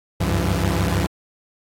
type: tone cluster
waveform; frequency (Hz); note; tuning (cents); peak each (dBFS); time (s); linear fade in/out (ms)
sawtooth; 68.1 / 93 / 99.5 / 168.8; C#2 / F#2 / G2 / E3; -30 / +9 / +26 / +41; -20; 0.2-1.07; 10
effects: AAC 48 kbps